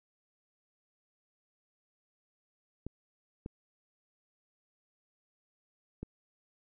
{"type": "clicks", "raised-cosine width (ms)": 3, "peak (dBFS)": -26, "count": 3, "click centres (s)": [2.866, 3.461, 6.03], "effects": []}